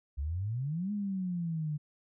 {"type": "exponential two-way sweep", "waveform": "sine", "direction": "up then down", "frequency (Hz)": [66, 210, 147], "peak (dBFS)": -31, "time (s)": [0.17, 1.78], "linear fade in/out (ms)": 20, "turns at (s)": 0.92, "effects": []}